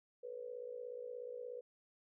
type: tone with amplitude modulation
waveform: sine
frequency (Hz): 491.3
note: B4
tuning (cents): -9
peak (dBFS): -40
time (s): 0.23-1.61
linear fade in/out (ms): 10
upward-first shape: sine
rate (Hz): 56.8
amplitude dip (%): 80
effects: none